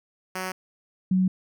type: tone pair in turn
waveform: 5% pulse / sine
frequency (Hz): 186.1 / 186.1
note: F#3 / F#3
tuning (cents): +10 / +10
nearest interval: unison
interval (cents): 0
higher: neither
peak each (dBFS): -18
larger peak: neither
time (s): 0.35-0.52 / 1.11-1.28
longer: neither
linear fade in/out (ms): 5
effects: none